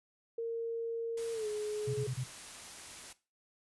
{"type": "tone with pitch glide", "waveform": "sine", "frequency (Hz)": [460.1, 421.9], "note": ["A#4", "G#4"], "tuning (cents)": [-23, 27], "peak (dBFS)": -33, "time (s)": [0.38, 2.07], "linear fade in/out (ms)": 5, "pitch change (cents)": -150, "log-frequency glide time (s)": [1.33, 1.47]}
{"type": "noise", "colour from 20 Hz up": "white", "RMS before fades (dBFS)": -48, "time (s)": [1.17, 3.13], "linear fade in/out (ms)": 5}
{"type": "tone bursts", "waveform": "sine", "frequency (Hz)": 128.4, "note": "C3", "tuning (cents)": -32, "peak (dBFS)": -33, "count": 4, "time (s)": [1.87, 2.24], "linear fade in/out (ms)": 10, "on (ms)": 70, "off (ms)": 30}
{"effects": ["noise-tail reverb RT60 0.3 s tail -17 dB re dry", "resampled to 24000 Hz"]}